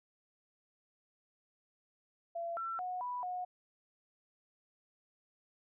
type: tone with pitch steps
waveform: sine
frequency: 679 / 1346 / 730 / 986 / 726 Hz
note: F5 / E6 / F#5 / B5 / F#5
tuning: -49 / +36 / -24 / -3 / -33 cents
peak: -36 dBFS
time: 2.35-3.45 s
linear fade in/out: 10 ms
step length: 220 ms
effects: none